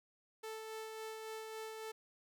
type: tone with tremolo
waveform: sawtooth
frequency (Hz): 440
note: A4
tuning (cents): 0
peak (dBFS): -39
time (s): 0.43-1.92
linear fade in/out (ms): 10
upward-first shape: sine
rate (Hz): 3.6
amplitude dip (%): 30
effects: none